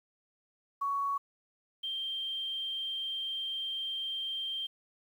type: tone pair in turn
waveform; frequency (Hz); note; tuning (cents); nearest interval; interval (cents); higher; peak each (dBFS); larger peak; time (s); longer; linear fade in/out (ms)
sine; 1118 / 3162; C#6 / G7; +14 / +14; octave + tritone; 1800; second; -29 / -33; first; 0.81-1.18 / 1.83-4.67; second; 10
effects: 10-bit